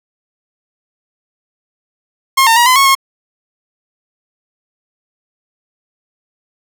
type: tone with pitch steps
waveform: sawtooth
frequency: 1071 / 909 / 955 / 1019 / 1099 / 1082 Hz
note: C6 / A#5 / A#5 / C6 / C#6 / C#6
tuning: +40 / -44 / +42 / -46 / -15 / -42 cents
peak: -3 dBFS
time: 2.37-2.952 s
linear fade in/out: 10 ms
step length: 97 ms
effects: none